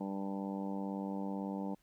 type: harmonic tone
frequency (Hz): 98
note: G2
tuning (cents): 0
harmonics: 2 / 3 / 4 / 5 / 6 / 7 / 8 / 9 / 10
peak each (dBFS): -38 / -42 / -52 / -47 / -49 / -56 / -50 / -48 / -58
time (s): 0-1.75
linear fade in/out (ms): 10
effects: pink hiss -73 dBFS RMS until 1.82 s